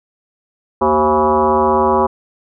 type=tone with frequency modulation; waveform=sine; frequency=683 Hz; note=F5; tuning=39 cents flat; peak=-10 dBFS; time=0.81-2.07 s; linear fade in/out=10 ms; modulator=150 Hz; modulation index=2.9; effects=none